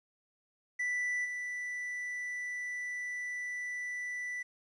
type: tone with level steps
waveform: triangle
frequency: 1975.5 Hz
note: B6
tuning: in tune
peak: -29 / -34 dBFS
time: 0.79-4.43 s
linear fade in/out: 10 ms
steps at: 1.24 s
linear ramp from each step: 20 ms
effects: resampled to 24000 Hz + 11-bit